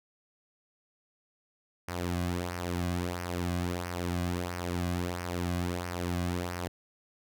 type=tone with flanger; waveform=sawtooth; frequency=88.2 Hz; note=F2; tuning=18 cents sharp; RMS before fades=-33 dBFS; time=1.88-6.68 s; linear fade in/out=5 ms; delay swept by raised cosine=0.26 to 2.26 ms; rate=1.5 Hz; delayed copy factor=-0.6; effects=none